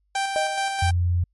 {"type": "tone with tremolo", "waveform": "sawtooth", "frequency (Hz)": 784, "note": "G5", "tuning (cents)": 0, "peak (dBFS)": -18, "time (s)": [0.15, 0.91], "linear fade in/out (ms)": 5, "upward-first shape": "square", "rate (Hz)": 4.7, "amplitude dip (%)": 35}
{"type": "tone with exponential decay", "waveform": "sine", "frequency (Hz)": 622.3, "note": "D#5", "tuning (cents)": 0, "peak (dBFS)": -20, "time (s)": [0.36, 0.87], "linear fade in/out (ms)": 0, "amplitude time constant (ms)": 110}
{"type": "tone", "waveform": "sine", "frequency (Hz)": 87.8, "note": "F2", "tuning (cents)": 10, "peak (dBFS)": -18, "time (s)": [0.82, 1.24], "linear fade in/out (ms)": 5}
{"effects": ["added 50 Hz sine -65 dBFS peak until 1.33 s", "MP3 48 kbps"]}